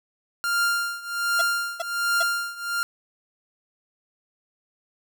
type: tone with tremolo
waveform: 45% pulse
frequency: 1396.9 Hz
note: F6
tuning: in tune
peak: -19 dBFS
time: 0.44-2.83 s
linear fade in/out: 0 ms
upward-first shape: triangle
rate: 1.3 Hz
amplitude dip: 90%
type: tone bursts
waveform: 30% pulse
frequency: 672 Hz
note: E5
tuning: 33 cents sharp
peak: -22 dBFS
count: 3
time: 1.39-2.228 s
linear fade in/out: 5 ms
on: 26 ms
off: 380 ms
effects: none